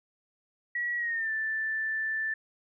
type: tone with pitch glide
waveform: sine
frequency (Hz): 1924 to 1764.3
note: B6 to A6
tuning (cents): -46 to +4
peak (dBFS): -28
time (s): 0.75-2.34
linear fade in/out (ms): 5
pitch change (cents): -150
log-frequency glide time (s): 0.97-1.31
effects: none